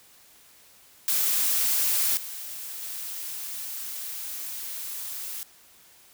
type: noise with level steps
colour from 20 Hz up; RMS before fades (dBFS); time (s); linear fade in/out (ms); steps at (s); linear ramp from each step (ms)
blue; -24 / -37 / -35; 1.08-5.43; 0; 2.17 / 2.82; 2
effects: white hiss -55 dBFS RMS until 6.13 s